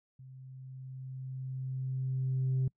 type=tone with level ramp; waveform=sine; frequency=130.81 Hz; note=C3; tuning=in tune; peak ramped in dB=-48 to -24 dBFS; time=0.19-2.68 s; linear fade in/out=5 ms; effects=noise-tail reverb RT60 0.1 s tail -26 dB re dry + tanh soft clip ceiling -25 dBFS